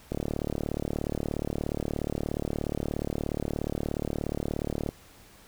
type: click train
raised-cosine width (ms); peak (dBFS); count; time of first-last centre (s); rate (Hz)
2; -16; 177; 0.12-4.89; 36.9
effects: pink hiss -54 dBFS RMS until 5.47 s